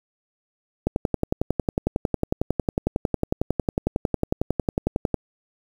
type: click train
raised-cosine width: 2 ms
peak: -7 dBFS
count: 48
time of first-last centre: 0.87-5.143 s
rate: 11 Hz
effects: 7-bit

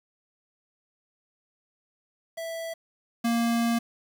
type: tone pair in turn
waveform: square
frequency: 659.3 / 233.1 Hz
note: E5 / A#3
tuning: 0 / 0 cents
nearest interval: octave + tritone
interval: 1800 cents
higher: first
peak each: -33 / -23 dBFS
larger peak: second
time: 2.37-2.74 / 3.24-3.79 s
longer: second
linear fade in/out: 10 ms
effects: 9-bit

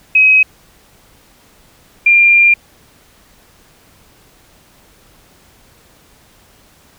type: tone pair in turn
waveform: sine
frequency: 2539 / 2393 Hz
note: D#7 / D7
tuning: +34 / +32 cents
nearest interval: minor second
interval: 102 cents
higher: first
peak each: -5 dBFS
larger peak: neither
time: 0.15-0.43 / 2.06-2.54 s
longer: second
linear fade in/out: 5 ms
effects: pink hiss -48 dBFS RMS until 6.98 s

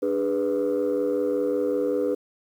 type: chord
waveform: sine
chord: G# diminished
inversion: second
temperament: equal with one note detuned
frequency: 293.7 / 408.6 / 493.9 Hz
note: D4 / G#4 / B4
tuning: 0 / -28 / 0 cents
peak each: -26 / -25 / -23 dBFS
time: 0.02-2.15 s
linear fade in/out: 10 ms
effects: tanh soft clip ceiling -17 dBFS + 9-bit

